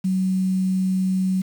sine tone with quantisation, 187.6 Hz, F#3, 24 cents sharp, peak -18 dBFS, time 0.04-1.42 s, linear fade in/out 10 ms, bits 7, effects none

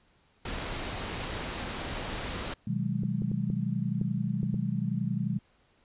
pink noise, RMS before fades -35 dBFS, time 0.45-2.54 s, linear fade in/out 5 ms
sine chord, G# minor seventh, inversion first, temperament just, 124.59 / 155.74 / 186.89 / 207.7 Hz, B2 / D#3 / F#3 / G#3, +16 / +2 / +18 / 0 cents, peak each -33 dBFS, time 2.67-5.39 s, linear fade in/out 5 ms
clicks, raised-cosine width 3 ms, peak -24 dBFS, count 7, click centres 3.035 / 3.22 / 3.316 / 3.501 / 4.014 / 4.431 / 4.543 s
effects pink hiss -66 dBFS RMS until 5.84 s + resampled to 8000 Hz

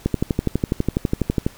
click train, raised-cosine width 3 ms, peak -5 dBFS, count 18, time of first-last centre 0.06-1.465 s, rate 12.1 Hz, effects pink hiss -46 dBFS RMS until 1.57 s

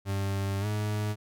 40% pulse tone with pitch glide, 98.4 to 105.46 Hz, G2 to G#2, +7 to +27 cents, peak -27 dBFS, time 0.05-1.16 s, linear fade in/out 50 ms, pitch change +120 cents, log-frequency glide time 0.6-0.66 s, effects none

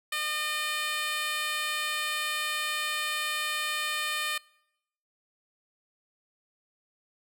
10% pulse tone with high-pass filter, 607 Hz, D#5, 43 cents flat, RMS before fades -31 dBFS, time 0.12-4.38 s, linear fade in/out 5 ms, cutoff 1400 Hz, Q 0.89, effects noise-tail reverb RT60 0.8 s tail -24 dB re dry

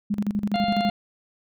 sine tone with tremolo, 205.8 Hz, G#3, 16 cents flat, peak -20 dBFS, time 0.1-0.9 s, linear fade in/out 10 ms, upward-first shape square, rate 12 Hz, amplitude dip 80%
harmonic tone, 700 Hz, F5, 4 cents sharp, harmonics 1 / 2 / 3 / 4 / 5 / 6, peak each -23 / -38 / -37 / -36 / -39 / -36 dBFS, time 0.54-0.9 s, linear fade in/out 2 ms
effects none

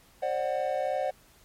triangle tone cluster, 535 / 598 / 742 Hz, C5 / D5 / F#5, +38 / +31 / +5 cents, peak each -29 dBFS, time 0.22-1.11 s, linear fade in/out 10 ms, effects pink hiss -59 dBFS RMS until 1.44 s + MP3 64 kbps

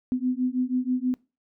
sine beating tone pair, 250 / 256.2 Hz, B3 / C4, +21 / -36 cents, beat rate 6.2 Hz, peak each -26 dBFS, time 0.12-1.14 s, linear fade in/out 0 ms, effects noise-tail reverb RT60 0.3 s tail -22 dB re dry

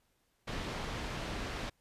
pink low-pass noise, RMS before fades -39 dBFS, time 0.47-1.7 s, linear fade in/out 10 ms, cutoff 4200 Hz, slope 12 dB/octave, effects pink hiss -75 dBFS RMS until 1.8 s + resampled to 32000 Hz

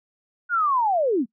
sine linear sweep, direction down, 1472 to 203.7 Hz, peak -18 dBFS, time 0.49-1.26 s, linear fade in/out 50 ms, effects noise-tail reverb RT60 0.1 s tail -24 dB re dry

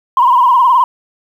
sine tone with vibrato, 1004 Hz, B5, 28 cents sharp, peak -5 dBFS, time 0.17-0.84 s, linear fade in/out 2 ms, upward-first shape sine, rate 19 Hz, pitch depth 110 cents each way, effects tanh soft clip ceiling -1 dBFS + 7-bit

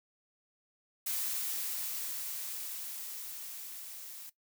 blue noise with level ramp, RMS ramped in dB -34 to -47 dBFS, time 1.06-4.3 s, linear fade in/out 10 ms, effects noise-tail reverb RT60 0.1 s tail -17 dB re dry

